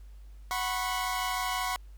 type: chord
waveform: sawtooth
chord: F# suspended fourth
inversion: none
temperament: equal with one note detuned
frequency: 740 / 987.8 / 1093.5 Hz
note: F#5 / B5 / C#6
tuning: 0 / 0 / -24 cents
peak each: -30 dBFS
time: 0.51-1.76 s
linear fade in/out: 0 ms
effects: added 50 Hz sine -45 dBFS peak until 1.97 s + pink hiss -67 dBFS RMS until 1.97 s